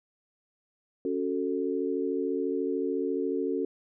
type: chord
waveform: sine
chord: F# minor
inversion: second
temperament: just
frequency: 277.5 / 370 / 444 Hz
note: C#4 / F#4 / A4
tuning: +2 / 0 / +16 cents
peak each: -31 dBFS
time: 1.05-3.65 s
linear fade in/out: 2 ms
effects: none